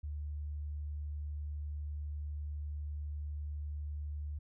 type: tone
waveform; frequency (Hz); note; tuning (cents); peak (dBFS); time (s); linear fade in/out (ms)
sine; 74; D2; +14; -37; 0.03-4.39; 10
effects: none